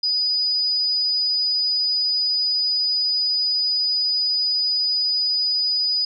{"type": "tone", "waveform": "sine", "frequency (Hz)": 4956, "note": "D#8", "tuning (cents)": -8, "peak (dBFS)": -18, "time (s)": [0.03, 6.05], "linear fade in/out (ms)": 5, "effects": []}